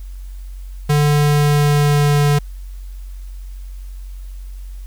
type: tone with pitch glide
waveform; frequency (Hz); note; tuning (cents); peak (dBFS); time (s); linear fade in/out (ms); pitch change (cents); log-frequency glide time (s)
square; 147.2 to 145.43; D3 to D3; +4 to -17; -12; 0.89-2.39; 10; -21; 1.05-2.23
effects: added 46 Hz sine -28 dBFS peak until 4.86 s + white hiss -52 dBFS RMS until 4.86 s